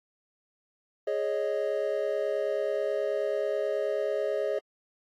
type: chord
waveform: triangle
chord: Ab suspended fourth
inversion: none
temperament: just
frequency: 415.3 / 553.7 / 623 Hz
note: Ab4 / Db5 / Eb5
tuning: 0 / -2 / +2 cents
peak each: -29 dBFS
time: 1.07-4.59 s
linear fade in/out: 5 ms
effects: AAC 48 kbps